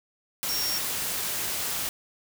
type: tone in noise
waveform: sine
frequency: 5550 Hz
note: F8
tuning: 12 cents flat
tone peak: -28 dBFS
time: 0.49-0.78 s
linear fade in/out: 0 ms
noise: white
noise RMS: -30 dBFS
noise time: 0.43-1.89 s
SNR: -1 dB
effects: none